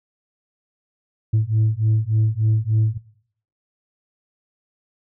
sine beating tone pair, 107.8 / 111.2 Hz, A2 / A2, -35 / +19 cents, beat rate 3.4 Hz, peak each -17 dBFS, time 1.33-2.98 s, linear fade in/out 10 ms, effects noise-tail reverb RT60 0.6 s tail -18 dB re dry + tanh soft clip ceiling -12 dBFS

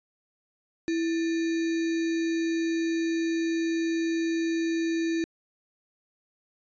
sine tone with sample-and-hold, 329.6 Hz, E4, in tune, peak -24 dBFS, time 0.88-5.24 s, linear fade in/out 0 ms, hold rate 2100 Hz, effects resampled to 16000 Hz

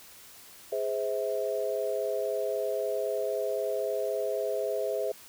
sine chord, Ab augmented, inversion none, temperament just, 415.3 / 519.1 / 648.9 Hz, Ab4 / C5 / E5, 0 / -14 / -27 cents, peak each -32 dBFS, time 0.72-5.12 s, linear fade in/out 5 ms, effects white hiss -51 dBFS RMS until 5.28 s

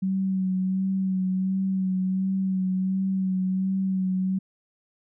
sine tone with vibrato, 188.9 Hz, F#3, 36 cents sharp, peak -22 dBFS, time 0.02-4.39 s, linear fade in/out 10 ms, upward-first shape sine, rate 1.4 Hz, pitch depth 25 cents each way, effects none

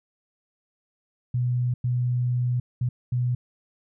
sine tone bursts at uneven times, 123.47 Hz, B2, in tune, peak -21 dBFS, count 4, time 1.34-1.74 / 1.84-2.6 / 2.81-2.89 / 3.12-3.35 s, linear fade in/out 5 ms, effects none

